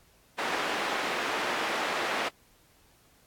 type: band-pass noise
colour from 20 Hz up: white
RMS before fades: -31 dBFS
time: 0.38-2.29 s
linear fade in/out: 10 ms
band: 330 to 1900 Hz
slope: 12 dB/octave
effects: pink hiss -62 dBFS RMS until 3.26 s + AAC 64 kbps